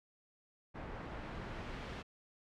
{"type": "noise with low-pass filter sweep", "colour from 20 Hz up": "pink", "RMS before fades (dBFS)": -45, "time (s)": [0.74, 2.03], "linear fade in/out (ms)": 20, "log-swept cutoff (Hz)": [1500, 3100], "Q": 0.76, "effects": []}